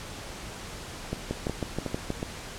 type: two click trains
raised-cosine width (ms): 2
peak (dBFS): -15 / -16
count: 6 / 4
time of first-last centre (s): 1.31-2.104 / 1.13-2.229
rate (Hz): 6.3 / 2.73
effects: pink hiss -40 dBFS RMS until 2.58 s + low-pass 9000 Hz 12 dB/octave